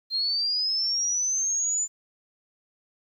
sine linear sweep, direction up, 4156 to 7090 Hz, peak -23 dBFS, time 0.1-1.88 s, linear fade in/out 50 ms, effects 10-bit

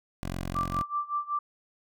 10% pulse tone, 44.8 Hz, F1, 45 cents sharp, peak -24 dBFS, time 0.23-0.82 s, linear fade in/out 0 ms
sine tone with tremolo, 1174.7 Hz, D6, in tune, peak -25 dBFS, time 0.55-1.39 s, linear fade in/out 5 ms, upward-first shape sine, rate 5.3 Hz, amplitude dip 90%
effects none

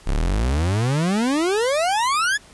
40% pulse exponential sweep, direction up, 30.87 to 1755 Hz, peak -17 dBFS, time 0.06-2.38 s, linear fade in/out 20 ms, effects pink hiss -48 dBFS RMS until 2.53 s + resampled to 24000 Hz

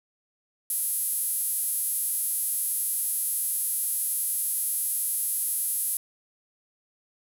sawtooth tone with high-pass filter, 410.7 Hz, G#4, 19 cents flat, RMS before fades -28 dBFS, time 0.7-5.97 s, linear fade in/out 2 ms, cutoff 11000 Hz, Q 5.1, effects none

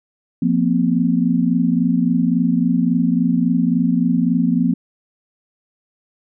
sine chord, F suspended fourth, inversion none, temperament equal with one note detuned, 174.61 / 233.1 / 256.7 Hz, F3 / Bb3 / C4, 0 / 0 / -33 cents, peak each -18 dBFS, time 0.42-4.74 s, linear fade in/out 5 ms, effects none

